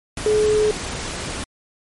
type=tone in noise; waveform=sine; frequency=425.7 Hz; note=G#4; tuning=43 cents sharp; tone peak=-14 dBFS; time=0.26-0.71 s; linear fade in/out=2 ms; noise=pink; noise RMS=-28 dBFS; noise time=0.17-1.44 s; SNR=+11 dB; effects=MP3 48 kbps